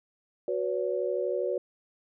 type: chord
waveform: sine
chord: F# suspended fourth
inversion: none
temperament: equal with one note detuned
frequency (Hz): 370 / 493.9 / 566.3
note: F#4 / B4 / C#5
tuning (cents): 0 / 0 / +37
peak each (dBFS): -31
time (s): 0.48-1.58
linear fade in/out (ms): 2
effects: none